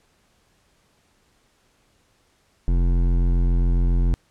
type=tone with hard clipping; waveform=sine; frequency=43.65 Hz; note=F1; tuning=in tune; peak=-18 dBFS; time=2.68-4.14 s; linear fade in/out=0 ms; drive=13 dB; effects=pink hiss -63 dBFS RMS until 4.3 s + low-pass 10000 Hz 12 dB/octave